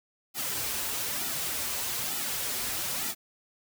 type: noise with flanger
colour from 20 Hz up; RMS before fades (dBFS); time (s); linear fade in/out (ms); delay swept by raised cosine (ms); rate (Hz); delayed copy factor
white; -32; 0.34-3.15; 50; 1.8 to 6.5; 1.1; -0.7
effects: none

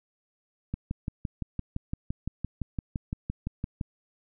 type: click train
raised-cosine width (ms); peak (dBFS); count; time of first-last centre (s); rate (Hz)
5; -18; 19; 0.74-3.812; 5.86
effects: none

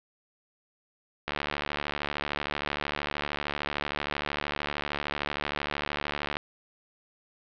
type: click train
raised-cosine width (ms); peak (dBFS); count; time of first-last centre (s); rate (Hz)
0.3; -13; 373; 1.28-6.369; 73.1
effects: low-pass 4000 Hz 12 dB/octave

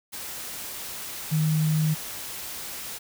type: tone in noise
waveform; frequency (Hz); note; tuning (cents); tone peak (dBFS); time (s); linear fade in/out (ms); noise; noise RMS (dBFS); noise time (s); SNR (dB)
sine; 155.56; D#3; 0; -20; 1.31-1.95; 20; white; -36; 0.12-2.99; +13
effects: none

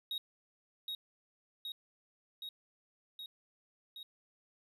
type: tone with echo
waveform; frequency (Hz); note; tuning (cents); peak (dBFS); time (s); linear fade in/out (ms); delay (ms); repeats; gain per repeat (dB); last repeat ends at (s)
triangle; 3775; A#7; +21; -34; 0.11-0.18; 2; 770; 5; -2; 4.03
effects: none

